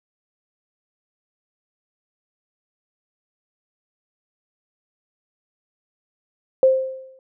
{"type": "tone with exponential decay", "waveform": "sine", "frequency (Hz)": 525, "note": "C5", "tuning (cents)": 6, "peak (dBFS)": -8, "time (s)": [6.63, 7.19], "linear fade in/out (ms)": 1, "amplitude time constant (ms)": 120, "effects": []}